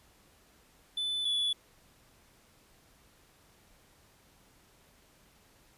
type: tone pair in turn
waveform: triangle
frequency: 3500 / 3432 Hz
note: A7 / A7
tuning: -10 / -44 cents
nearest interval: unison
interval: 34 cents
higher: first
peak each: -29 / -26 dBFS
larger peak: second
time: 0.97-1.25 / 1.25-1.53 s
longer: neither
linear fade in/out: 5 ms
effects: pink hiss -63 dBFS RMS until 5.77 s + resampled to 32000 Hz